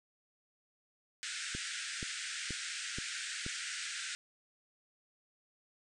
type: band-pass noise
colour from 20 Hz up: pink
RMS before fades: -41 dBFS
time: 1.23-4.15 s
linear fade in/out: 0 ms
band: 1400 to 9100 Hz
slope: 96 dB/octave
type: click train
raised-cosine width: 3 ms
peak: -28 dBFS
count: 5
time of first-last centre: 1.55-3.464 s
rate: 2.09 Hz
effects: none